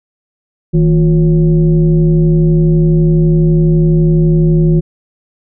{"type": "tone with frequency modulation", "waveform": "sine", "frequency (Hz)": 160, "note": "D#3", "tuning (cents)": 49, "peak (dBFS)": -6, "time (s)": [0.73, 4.81], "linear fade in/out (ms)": 20, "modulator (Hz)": 196, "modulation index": 0.72, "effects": []}